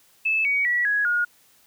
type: tone with pitch steps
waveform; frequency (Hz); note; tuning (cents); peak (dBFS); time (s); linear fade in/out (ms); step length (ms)
sine; 2617 / 2252 / 1938 / 1667.8 / 1435.2; E7 / C#7 / B6 / G#6 / F6; -13 / +27 / -33 / +7 / +47; -19; 0.25-1.25; 10; 200
effects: white hiss -58 dBFS RMS until 1.66 s + high-pass 60 Hz 12 dB/octave